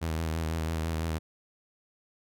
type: tone with vibrato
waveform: sawtooth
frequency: 80.7 Hz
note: E2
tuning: 36 cents flat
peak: -25 dBFS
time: 0.01-1.19 s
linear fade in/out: 20 ms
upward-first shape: sine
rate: 6 Hz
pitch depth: 41 cents each way
effects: none